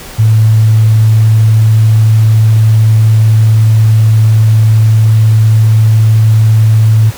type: tone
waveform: sine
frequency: 109.9 Hz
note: A2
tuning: 2 cents flat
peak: -3 dBFS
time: 0.18-7.11 s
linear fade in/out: 20 ms
effects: pink hiss -28 dBFS RMS until 7.17 s